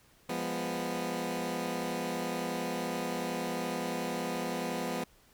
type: chord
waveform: 15% pulse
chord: F diminished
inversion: none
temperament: equal with one note detuned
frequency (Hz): 174.61 / 206 / 246.9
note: F3 / Ab3 / Cb4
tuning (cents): 0 / -14 / 0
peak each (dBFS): -31 / -33 / -29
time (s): 0.29-5.04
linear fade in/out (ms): 5
effects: pink hiss -63 dBFS RMS until 5.33 s